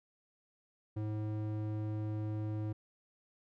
square tone with band-pass filter, 107.1 Hz, A2, 46 cents flat, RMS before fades -37 dBFS, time 0.96-2.73 s, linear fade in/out 10 ms, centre 210 Hz, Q 1.1, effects none

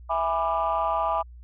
sine chord, E dominant seventh, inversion none, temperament just, 659.3 / 824.1 / 988.9 / 1186.7 Hz, E5 / G#5 / B5 / D6, 0 / -14 / +2 / +18 cents, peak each -27 dBFS, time 0.09-1.23 s, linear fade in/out 20 ms, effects tanh soft clip ceiling -15 dBFS + added 60 Hz sine -42 dBFS peak until 1.43 s

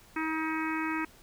harmonic tone, 317.4 Hz, D#4, 35 cents sharp, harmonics 1 / 3 / 4 / 5 / 6 / 7 / 8, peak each -32 / -37 / -38 / -39 / -40 / -40 / -41 dBFS, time 0.16-1.05 s, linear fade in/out 5 ms, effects pink hiss -57 dBFS RMS until 1.22 s

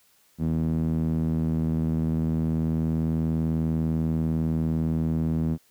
sawtooth tone with band-pass filter, 80.2 Hz, E2, 47 cents flat, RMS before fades -25 dBFS, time 0.38-5.58 s, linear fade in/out 50 ms, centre 200 Hz, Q 2.9, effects white hiss -62 dBFS RMS until 5.7 s

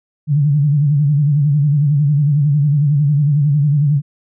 sine tone with vibrato, 145.6 Hz, D3, 15 cents flat, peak -10 dBFS, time 0.27-4.02 s, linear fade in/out 50 ms, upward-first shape sine, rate 11 Hz, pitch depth 91 cents each way, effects none

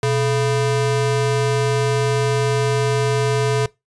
square ring-modulated tone, 277.2 Hz, C#4, in tune, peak -14 dBFS, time 0.03-3.66 s, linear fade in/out 2 ms, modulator 153 Hz, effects noise-tail reverb RT60 0.2 s tail -21 dB re dry + resampled to 22050 Hz

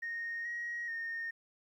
sine tone with pitch steps, 1855 / 1892 / 1837 Hz, A#6 / A#6 / A#6, -9 / +25 / -26 cents, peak -35 dBFS, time 0.02-1.31 s, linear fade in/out 10 ms, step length 430 ms, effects tanh soft clip ceiling -32 dBFS + 12-bit

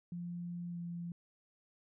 sine tone with pitch glide, 173.9 to 171.9 Hz, F3 to F3, -7 to -27 cents, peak -39 dBFS, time 0.12-1.12 s, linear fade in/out 2 ms, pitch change -20 cents, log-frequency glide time 0.7-0.78 s, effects none

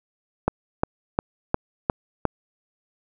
click train, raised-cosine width 1 ms, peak -5 dBFS, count 6, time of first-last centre 0.48-2.253 s, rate 2.82 Hz, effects none

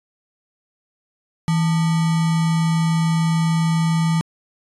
sine tone with sample-and-hold, 163.5 Hz, E3, 14 cents flat, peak -15 dBFS, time 1.48-4.21 s, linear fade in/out 0 ms, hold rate 1050 Hz, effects resampled to 24000 Hz

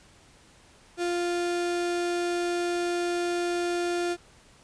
35% pulse tone, 349.2 Hz, F4, in tune, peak -24 dBFS, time 0.97-4.17 s, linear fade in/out 50 ms, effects pink hiss -56 dBFS RMS until 4.63 s + resampled to 22050 Hz

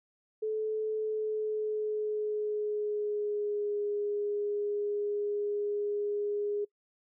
sine tone with pitch glide, 433.5 to 412.3 Hz, A4 to G#4, -26 to -13 cents, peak -29 dBFS, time 0.42-6.65 s, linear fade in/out 10 ms, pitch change -87 cents, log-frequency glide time 0.96-3.82 s, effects noise-tail reverb RT60 0.1 s tail -24 dB re dry

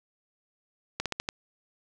slowing click train, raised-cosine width 0.2 ms, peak -12 dBFS, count 5, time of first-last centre 1-1.289 s, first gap 57 ms, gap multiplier 1.16, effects none

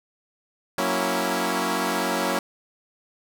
10% pulse chord, F# dominant seventh, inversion none, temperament equal, 185 / 233.1 / 277.2 / 329.6 Hz, F#3 / A#3 / C#4 / E4, 0 / 0 / 0 / 0 cents, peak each -20 dBFS, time 0.78-2.39 s, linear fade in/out 2 ms, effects none

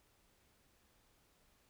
silence, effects pink hiss -72 dBFS RMS until 1.69 s

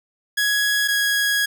sawtooth tone pair in turn, 1669 / 1658.4 Hz, G#6 / G#6, +8 / -3 cents, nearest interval unison, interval 11 cents, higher first, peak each -14 dBFS, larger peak neither, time 0.37-0.88 / 0.88-1.46 s, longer second, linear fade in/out 10 ms, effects none

